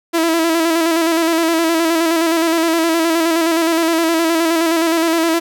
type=tone with vibrato; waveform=sawtooth; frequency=329.6 Hz; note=E4; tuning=in tune; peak=-9 dBFS; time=0.13-5.4 s; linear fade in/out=20 ms; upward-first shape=square; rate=9.6 Hz; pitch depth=38 cents each way; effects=none